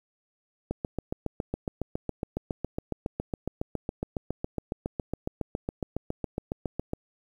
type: click train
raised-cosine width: 2 ms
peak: -16 dBFS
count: 46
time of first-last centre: 0.71-6.934 s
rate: 7.23 Hz
effects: 9-bit